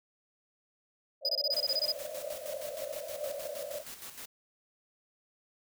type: band-pass noise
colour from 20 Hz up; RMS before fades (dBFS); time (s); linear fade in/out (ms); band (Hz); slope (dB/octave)
white; -40; 1.21-3.84; 50; 540 to 630; 96
type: tone bursts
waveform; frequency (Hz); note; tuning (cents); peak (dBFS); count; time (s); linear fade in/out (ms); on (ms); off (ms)
triangle; 4966; D#8; -4; -26; 11; 1.25-1.919; 2; 39; 24
type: noise with tremolo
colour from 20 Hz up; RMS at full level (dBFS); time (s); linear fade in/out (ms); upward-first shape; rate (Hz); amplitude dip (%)
white; -44; 1.52-4.26; 10; square; 6.4; 55
effects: none